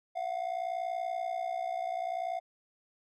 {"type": "ring-modulated tone", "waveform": "triangle", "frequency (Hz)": 709, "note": "F5", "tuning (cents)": 26, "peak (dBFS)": -27, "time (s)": [0.15, 2.4], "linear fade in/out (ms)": 20, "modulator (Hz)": 30.3, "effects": []}